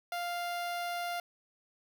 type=tone with notch filter; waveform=sawtooth; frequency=698.5 Hz; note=F5; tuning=in tune; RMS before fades=-36 dBFS; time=0.12-1.2 s; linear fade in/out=2 ms; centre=7400 Hz; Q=1.8; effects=none